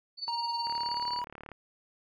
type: tone with tremolo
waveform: sine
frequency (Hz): 4498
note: C#8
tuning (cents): +24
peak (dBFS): -31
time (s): 0.17-1.22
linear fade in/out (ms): 50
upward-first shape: sine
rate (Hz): 19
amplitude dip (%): 80
type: tone with pitch glide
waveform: triangle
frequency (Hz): 938 to 970.5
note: A#5 to B5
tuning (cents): +11 to -31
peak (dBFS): -30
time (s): 0.28-1.24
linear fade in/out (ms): 0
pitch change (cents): +58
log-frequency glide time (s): 0.71-1.13
type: click train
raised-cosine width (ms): 0.5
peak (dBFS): -29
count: 32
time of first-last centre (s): 0.67-1.517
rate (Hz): 36.6
effects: none